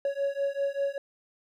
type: beating tone pair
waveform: triangle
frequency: 555 / 560.1 Hz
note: C#5 / C#5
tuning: +2 / +18 cents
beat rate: 5.1 Hz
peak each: -28 dBFS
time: 0.05-0.98 s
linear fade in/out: 2 ms
effects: none